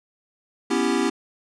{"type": "chord", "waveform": "square", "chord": "C# half-diminished seventh", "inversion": "third", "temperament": "equal with one note detuned", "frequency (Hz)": [246.9, 277.2, 331.3, 392], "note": ["B3", "C#4", "E4", "G4"], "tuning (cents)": [0, 0, 9, 0], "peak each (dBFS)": -26, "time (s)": [0.7, 1.1], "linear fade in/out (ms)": 10, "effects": ["resampled to 22050 Hz"]}